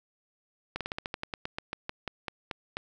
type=slowing click train; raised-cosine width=0.3 ms; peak=-17 dBFS; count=17; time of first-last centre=0.76-2.769 s; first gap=47 ms; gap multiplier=1.12; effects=none